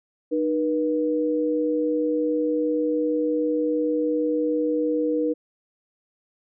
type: tone pair together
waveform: sine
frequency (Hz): 305.9 / 483.2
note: D#4 / B4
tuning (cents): -29 / -38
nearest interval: minor sixth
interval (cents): 791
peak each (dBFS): -23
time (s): 0.31-5.34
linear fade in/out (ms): 20
effects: none